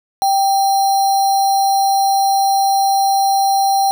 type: tone with sample-and-hold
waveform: sine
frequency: 784 Hz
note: G5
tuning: in tune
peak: -11 dBFS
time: 0.22-3.91 s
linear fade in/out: 0 ms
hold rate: 4900 Hz
effects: none